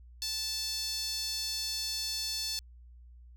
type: tone with high-pass filter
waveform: sawtooth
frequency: 880 Hz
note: A5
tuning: in tune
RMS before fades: -35 dBFS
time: 0.22-2.59 s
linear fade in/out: 0 ms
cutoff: 4600 Hz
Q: 3.8
effects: added 60 Hz sine -50 dBFS peak until 3.36 s